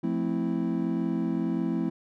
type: chord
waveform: triangle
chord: F major seventh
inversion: none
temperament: equal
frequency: 174.61 / 220 / 261.6 / 329.6 Hz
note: F3 / A3 / C4 / E4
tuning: 0 / 0 / 0 / 0 cents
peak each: -29 dBFS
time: 0.03-1.9 s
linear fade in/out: 10 ms
effects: none